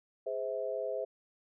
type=chord; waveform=sine; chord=Ab augmented; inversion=none; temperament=just; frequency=415.3 / 519.1 / 648.9 Hz; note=Ab4 / C5 / E5; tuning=0 / -14 / -27 cents; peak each=-39 / -36 / -37 dBFS; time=0.26-1.05 s; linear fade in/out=10 ms; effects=none